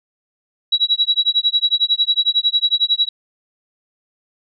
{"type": "tone with tremolo", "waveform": "sine", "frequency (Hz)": 3890, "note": "B7", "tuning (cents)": -27, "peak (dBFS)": -10, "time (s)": [0.72, 3.09], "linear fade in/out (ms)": 5, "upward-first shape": "sine", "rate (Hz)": 11, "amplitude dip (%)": 100, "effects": []}